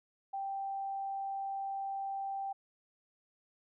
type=tone; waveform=sine; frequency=784 Hz; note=G5; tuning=in tune; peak=-35 dBFS; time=0.33-2.53 s; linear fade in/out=10 ms; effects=none